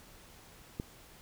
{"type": "click", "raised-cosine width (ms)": 3, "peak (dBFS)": -22, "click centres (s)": 0.799, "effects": ["pink hiss -56 dBFS RMS until 1.21 s"]}